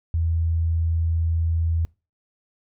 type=tone; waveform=sine; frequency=82.41 Hz; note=E2; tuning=in tune; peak=-19 dBFS; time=0.14-1.85 s; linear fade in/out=0 ms; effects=noise-tail reverb RT60 0.3 s tail -25 dB re dry